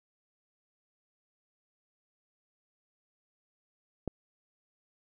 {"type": "click", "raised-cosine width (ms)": 2, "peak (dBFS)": -19, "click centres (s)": 4.077, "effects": []}